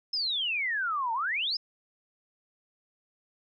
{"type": "exponential two-way sweep", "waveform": "sine", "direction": "down then up", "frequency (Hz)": [5274, 880, 5274], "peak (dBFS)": -27, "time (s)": [0.13, 1.57], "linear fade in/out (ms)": 5, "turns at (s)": 1.13, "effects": []}